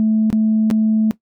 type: tone with dropouts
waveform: sine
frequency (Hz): 218.3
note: A3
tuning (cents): -13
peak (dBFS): -11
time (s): 0-1.11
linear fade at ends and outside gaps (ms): 0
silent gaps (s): 0.302-0.328 / 0.702-0.711
effects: noise-tail reverb RT60 0.1 s tail -17 dB re dry + tanh soft clip ceiling -8 dBFS